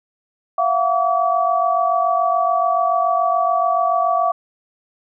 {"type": "tone cluster", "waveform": "sine", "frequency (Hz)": [675, 722, 1145], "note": ["E5", "F#5", "D6"], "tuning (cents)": [41, -43, -44], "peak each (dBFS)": -19, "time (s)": [0.58, 4.32], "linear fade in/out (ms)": 5, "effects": []}